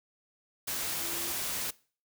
sine tone in noise, 340 Hz, F4, 46 cents flat, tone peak -44 dBFS, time 1.01-1.32 s, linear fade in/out 10 ms, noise white, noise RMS -34 dBFS, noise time 0.67-1.71 s, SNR -13 dB, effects noise-tail reverb RT60 0.4 s tail -21 dB re dry

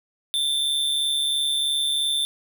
square tone with amplitude modulation, 3551 Hz, A7, 15 cents sharp, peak -19 dBFS, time 0.34-2.25 s, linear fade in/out 0 ms, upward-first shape sine, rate 143 Hz, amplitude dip 55%, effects none

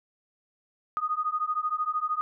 sine beating tone pair, 1233 / 1246 Hz, D#6 / D#6, -16 / +2 cents, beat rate 13 Hz, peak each -29 dBFS, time 0.97-2.21 s, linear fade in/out 0 ms, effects none

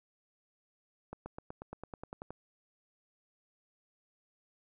accelerating click train, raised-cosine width 1 ms, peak -28 dBFS, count 12, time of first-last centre 1.13-2.306 s, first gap 130 ms, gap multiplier 0.96, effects none

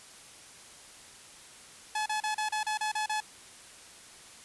sawtooth tone bursts, 856 Hz, A5, 48 cents flat, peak -25 dBFS, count 9, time 1.95-3.204 s, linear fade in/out 5 ms, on 110 ms, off 33 ms, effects white hiss -51 dBFS RMS until 4.44 s + resampled to 24000 Hz

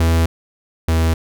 45% pulse tone pair in turn, 82.41 / 81.23 Hz, E2 / E2, 0 / -25 cents, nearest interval unison, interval 25 cents, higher first, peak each -12 / -13 dBFS, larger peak first, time 0-0.26 / 0.88-1.14 s, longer neither, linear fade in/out 5 ms, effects none

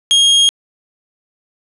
40% pulse tone, 3254 Hz, G#7, 36 cents flat, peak -7 dBFS, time 0.11-0.49 s, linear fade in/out 0 ms, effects resampled to 24000 Hz + 8-bit

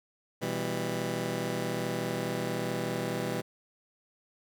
15% pulse chord, E minor, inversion second, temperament just, 123.61 / 164.81 / 197.78 Hz, B2 / E3 / G3, +2 / 0 / +16 cents, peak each -29 dBFS, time 0.41-3.42 s, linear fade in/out 20 ms, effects none

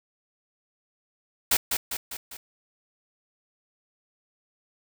white noise with echo, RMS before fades -21 dBFS, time 1.51-1.57 s, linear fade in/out 5 ms, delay 200 ms, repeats 4, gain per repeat -5 dB, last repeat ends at 2.37 s, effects none

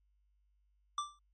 square tone with exponential decay, 1174.7 Hz, D6, in tune, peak -31 dBFS, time 0.98-1.19 s, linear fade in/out 2 ms, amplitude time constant 45 ms, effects added 50 Hz sine -70 dBFS peak until 1.33 s + MP3 32 kbps

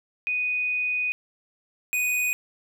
sine / square tone pair in turn, 2485 / 2485 Hz, D#7 / D#7, -3 / -3 cents, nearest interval unison, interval 0 cents, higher neither, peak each -23 dBFS, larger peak neither, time 0.27-1.12 / 1.93-2.33 s, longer first, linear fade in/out 0 ms, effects none

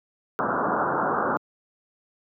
white low-pass noise, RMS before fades -24 dBFS, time 0.39-1.37 s, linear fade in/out 0 ms, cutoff 1500 Hz, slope 96 dB/octave, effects high-pass 200 Hz 12 dB/octave

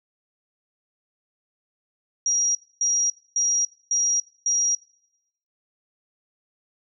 sine tone bursts, 5710 Hz, F8, 37 cents sharp, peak -19 dBFS, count 5, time 2.26-4.75 s, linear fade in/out 2 ms, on 290 ms, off 260 ms, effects noise-tail reverb RT60 0.8 s tail -21 dB re dry

